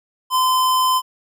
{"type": "tone", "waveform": "square", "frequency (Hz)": 1026, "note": "C6", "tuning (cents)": -34, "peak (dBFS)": -15, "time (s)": [0.3, 1.02], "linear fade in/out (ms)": 50, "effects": []}